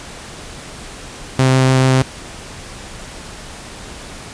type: tone with vibrato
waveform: sawtooth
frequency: 130.81 Hz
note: C3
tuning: in tune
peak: -6 dBFS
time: 1.39-2.02 s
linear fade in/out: 0 ms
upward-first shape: triangle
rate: 6.9 Hz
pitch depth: 8 cents each way
effects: pink hiss -33 dBFS RMS until 4.33 s + resampled to 22050 Hz